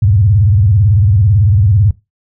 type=tone with vibrato; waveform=sine; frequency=100 Hz; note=G2; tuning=35 cents sharp; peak=-6 dBFS; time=0.02-1.91 s; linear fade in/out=5 ms; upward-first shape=square; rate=18 Hz; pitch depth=190 cents each way; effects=noise-tail reverb RT60 0.2 s tail -17 dB re dry